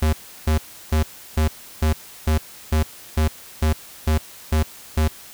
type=tone bursts; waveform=square; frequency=77.78 Hz; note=D#2; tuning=in tune; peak=-16 dBFS; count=12; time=0.02-5.08 s; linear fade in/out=5 ms; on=110 ms; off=340 ms; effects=white hiss -42 dBFS RMS until 5.33 s